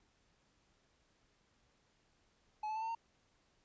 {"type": "tone with pitch steps", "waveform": "triangle", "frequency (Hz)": [853, 868.4, 884.1, 900.1, 916.3], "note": ["G#5", "A5", "A5", "A5", "A#5"], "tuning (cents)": [46, -23, 8, 39, -30], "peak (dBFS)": -35, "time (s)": [2.63, 2.95], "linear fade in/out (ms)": 5, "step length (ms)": 64, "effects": ["pink hiss -74 dBFS RMS until 3.64 s", "resampled to 16000 Hz"]}